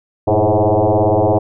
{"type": "tone with frequency modulation", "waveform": "sine", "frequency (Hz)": 114.7, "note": "A#2", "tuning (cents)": -28, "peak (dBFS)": -10, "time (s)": [0.27, 1.39], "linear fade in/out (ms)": 10, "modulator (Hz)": 106, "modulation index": 6.7, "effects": []}